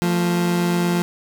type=tone pair together; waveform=30% pulse; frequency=174.61 / 223 Hz; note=F3 / A3; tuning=0 / +23 cents; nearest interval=major third; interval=423 cents; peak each=-15 / -25 dBFS; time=0.02-1.02 s; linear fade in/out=0 ms; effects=none